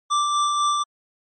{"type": "tone with tremolo", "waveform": "square", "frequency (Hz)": 1174.7, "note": "D6", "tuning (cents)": 0, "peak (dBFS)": -18, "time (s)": [0.1, 0.84], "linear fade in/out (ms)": 20, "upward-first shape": "sine", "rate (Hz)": 4, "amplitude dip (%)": 30, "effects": ["MP3 32 kbps"]}